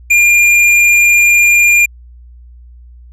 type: tone with tanh clipping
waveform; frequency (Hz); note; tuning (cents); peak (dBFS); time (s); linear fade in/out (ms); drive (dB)
sine; 2404; D7; +40; -7; 0.1-1.86; 10; 13
effects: added 60 Hz sine -34 dBFS peak until 3.12 s + resampled to 32000 Hz